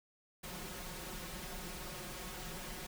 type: noise with comb filter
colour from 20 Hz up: pink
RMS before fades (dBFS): -45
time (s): 0.43-2.87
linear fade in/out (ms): 10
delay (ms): 5.5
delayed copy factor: +0.85
effects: none